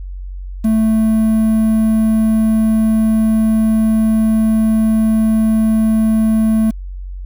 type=tone with quantisation; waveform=triangle; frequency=220 Hz; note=A3; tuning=in tune; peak=-8 dBFS; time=0.64-6.71 s; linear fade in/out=10 ms; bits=6; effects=added 46 Hz sine -24 dBFS peak until 7.25 s